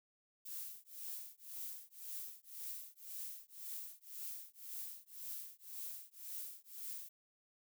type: noise with tremolo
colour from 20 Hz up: violet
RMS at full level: -44 dBFS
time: 0.45-7.09 s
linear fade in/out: 10 ms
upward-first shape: triangle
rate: 1.9 Hz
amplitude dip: 100%
effects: none